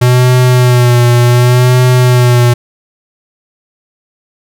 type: tone with vibrato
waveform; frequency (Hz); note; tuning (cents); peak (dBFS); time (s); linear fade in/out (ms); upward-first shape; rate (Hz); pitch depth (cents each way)
square; 123.47; B2; 0; -5; 0.01-2.54; 10; sine; 0.68; 37
effects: none